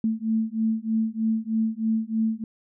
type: beating tone pair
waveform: sine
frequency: 220.4 / 223.6 Hz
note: A3 / A3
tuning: +3 / +28 cents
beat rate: 3.2 Hz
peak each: -25 dBFS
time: 0.04-2.44 s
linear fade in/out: 2 ms
effects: none